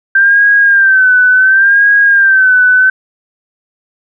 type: tone with vibrato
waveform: sine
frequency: 1568 Hz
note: G6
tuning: in tune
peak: -4 dBFS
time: 0.15-2.9 s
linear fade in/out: 5 ms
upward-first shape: sine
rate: 0.7 Hz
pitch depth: 81 cents each way
effects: none